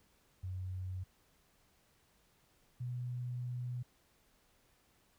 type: tone pair in turn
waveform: sine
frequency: 92.5 / 123.47 Hz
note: F#2 / B2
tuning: 0 / 0 cents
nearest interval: perfect fourth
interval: 500 cents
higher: second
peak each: -38 / -37 dBFS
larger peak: second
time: 0.43-1.04 / 2.8-3.83 s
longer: second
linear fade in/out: 10 ms
effects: pink hiss -71 dBFS RMS until 5.18 s